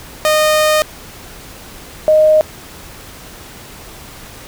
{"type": "tone pair in turn", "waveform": ["sawtooth", "sine"], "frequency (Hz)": [615, 619.3], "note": ["D#5", "D#5"], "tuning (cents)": [-20, -8], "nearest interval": "unison", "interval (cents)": 12, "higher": "second", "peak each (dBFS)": -6, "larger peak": "neither", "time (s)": [[0.25, 0.82], [2.08, 2.41]], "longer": "first", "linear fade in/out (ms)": 0, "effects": ["pink hiss -35 dBFS RMS until 4.47 s"]}